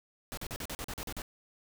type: noise bursts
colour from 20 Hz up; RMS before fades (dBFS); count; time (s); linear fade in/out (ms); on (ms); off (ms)
pink; -39; 10; 0.32-1.219; 0; 53; 41
effects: none